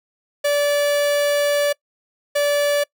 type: tone pair in turn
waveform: 45% pulse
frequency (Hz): 579 / 579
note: D5 / D5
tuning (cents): -25 / -25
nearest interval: unison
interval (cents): 0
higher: neither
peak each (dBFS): -16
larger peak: neither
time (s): 0.44-1.73 / 2.35-2.84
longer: first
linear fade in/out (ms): 10
effects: noise-tail reverb RT60 0.1 s tail -24 dB re dry